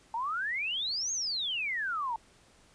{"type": "exponential two-way sweep", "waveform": "sine", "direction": "up then down", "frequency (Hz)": [880, 6645, 880], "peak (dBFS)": -30, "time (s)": [0.14, 2.16], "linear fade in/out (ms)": 2, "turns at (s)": 1.12, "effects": ["pink hiss -61 dBFS RMS until 2.74 s", "resampled to 22050 Hz"]}